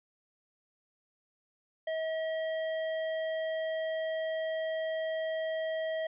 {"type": "tone with hard clipping", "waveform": "sine", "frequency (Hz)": 640, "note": "D#5", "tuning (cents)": 49, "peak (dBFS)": -33, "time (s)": [1.87, 6.07], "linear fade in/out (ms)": 5, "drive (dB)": 13, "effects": ["resampled to 8000 Hz"]}